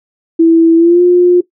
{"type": "tone with pitch glide", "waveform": "sine", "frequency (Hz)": [329.6, 355.3], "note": ["E4", "F4"], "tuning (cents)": [0, 30], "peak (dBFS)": -3, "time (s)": [0.39, 1.41], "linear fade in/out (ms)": 10, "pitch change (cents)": 130, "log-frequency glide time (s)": [0.76, 1.02], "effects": ["noise-tail reverb RT60 0.1 s tail -17 dB re dry"]}